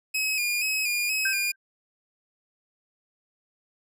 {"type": "tone with vibrato", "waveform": "sawtooth", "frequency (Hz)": 2489, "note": "D#7", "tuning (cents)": 0, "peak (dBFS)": -21, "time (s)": [0.14, 1.52], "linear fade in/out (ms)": 10, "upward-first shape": "square", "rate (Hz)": 2.1, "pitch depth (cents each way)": 46}
{"type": "tone with exponential decay", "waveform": "sine", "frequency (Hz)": 1568, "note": "G6", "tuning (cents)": 0, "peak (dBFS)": -22, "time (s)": [1.25, 1.56], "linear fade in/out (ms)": 5, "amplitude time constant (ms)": 67}
{"effects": []}